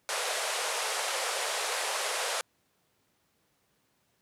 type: band-pass noise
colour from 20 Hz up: pink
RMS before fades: -32 dBFS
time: 0.09-2.41 s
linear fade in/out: 0 ms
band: 460 to 11000 Hz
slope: 48 dB/octave
effects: pink hiss -72 dBFS RMS until 4.21 s + high-pass 100 Hz 12 dB/octave